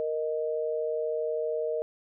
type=tone pair together; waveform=sine; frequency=466.2 / 622.3 Hz; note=A#4 / D#5; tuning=0 / 0 cents; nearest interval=perfect fourth; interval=500 cents; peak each=-29 / -31 dBFS; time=0-1.82 s; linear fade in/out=0 ms; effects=none